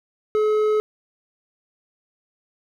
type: tone with hard clipping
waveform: sine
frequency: 427.5 Hz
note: A4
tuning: 50 cents flat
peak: -18 dBFS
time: 0.35-0.8 s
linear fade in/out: 0 ms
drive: 6 dB
effects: none